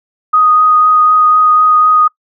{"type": "tone with vibrato", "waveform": "sine", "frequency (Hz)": 1244.5, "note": "D#6", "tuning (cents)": 0, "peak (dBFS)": -5, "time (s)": [0.33, 2.08], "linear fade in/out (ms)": 10, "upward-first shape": "triangle", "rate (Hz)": 4, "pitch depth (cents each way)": 12, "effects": ["noise-tail reverb RT60 0.1 s tail -23 dB re dry"]}